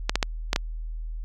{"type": "clicks", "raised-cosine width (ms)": 0.2, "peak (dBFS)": -4, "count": 5, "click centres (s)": [0.095, 0.156, 0.228, 0.531, 0.561], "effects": ["added 40 Hz sine -30 dBFS peak until 1.24 s"]}